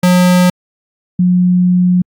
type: tone pair in turn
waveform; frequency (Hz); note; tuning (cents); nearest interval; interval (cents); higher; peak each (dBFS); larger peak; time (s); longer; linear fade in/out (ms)
square / sine; 180 / 180; F#3 / F#3; -47 / -47; unison; 0; neither; -7; neither; 0.03-0.5 / 1.19-2.02; second; 5
effects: AAC 64 kbps